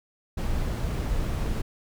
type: noise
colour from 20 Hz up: brown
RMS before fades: -27 dBFS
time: 0.37-1.62 s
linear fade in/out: 10 ms
effects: none